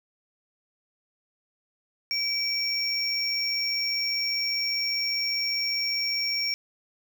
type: tone pair together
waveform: triangle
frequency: 2300 / 5515 Hz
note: D7 / F8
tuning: -37 / -23 cents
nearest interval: octave + minor third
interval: 1514 cents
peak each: -29 / -25 dBFS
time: 2.11-6.54 s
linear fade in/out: 0 ms
effects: none